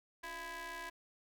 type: ring-modulated tone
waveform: sawtooth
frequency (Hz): 324.2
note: E4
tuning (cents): -29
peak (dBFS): -36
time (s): 0.23-0.9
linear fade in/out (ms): 10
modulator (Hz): 1330
effects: none